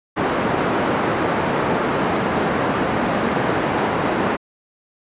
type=band-pass noise; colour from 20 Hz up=pink; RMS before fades=-20 dBFS; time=0.16-4.37 s; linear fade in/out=20 ms; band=190 to 1500 Hz; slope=12 dB/octave; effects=resampled to 8000 Hz